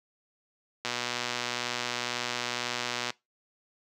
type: click train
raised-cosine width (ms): 0.2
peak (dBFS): -13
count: 276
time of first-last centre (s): 0.85-3.104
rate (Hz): 122
effects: noise-tail reverb RT60 0.2 s tail -22 dB re dry + high-pass 150 Hz 12 dB/octave